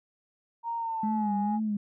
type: tone with pitch glide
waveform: sine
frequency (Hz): 929 to 832.4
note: A#5 to G#5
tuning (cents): -6 to +4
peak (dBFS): -29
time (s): 0.63-1.6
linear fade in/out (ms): 50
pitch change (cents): -190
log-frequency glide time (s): 0.77-1.33
type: tone with vibrato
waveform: sine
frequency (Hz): 208.9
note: G#3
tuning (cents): +10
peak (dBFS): -26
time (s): 1.03-1.77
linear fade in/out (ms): 5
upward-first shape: sine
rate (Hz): 2.2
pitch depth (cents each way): 81
effects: tanh soft clip ceiling -17 dBFS